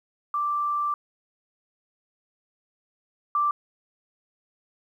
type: tone pair in turn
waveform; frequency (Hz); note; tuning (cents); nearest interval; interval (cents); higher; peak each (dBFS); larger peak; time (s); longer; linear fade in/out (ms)
sine; 1174.7 / 1174.7; D6 / D6; 0 / 0; unison; 0; neither; -23 / -20; second; 0.34-0.94 / 3.35-3.51; first; 2
effects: 10-bit